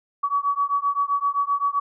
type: beating tone pair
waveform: sine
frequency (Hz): 1131 / 1138.7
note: C#6 / C#6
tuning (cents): +34 / +46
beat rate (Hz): 7.7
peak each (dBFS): -23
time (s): 0.23-1.8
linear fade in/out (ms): 10
effects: none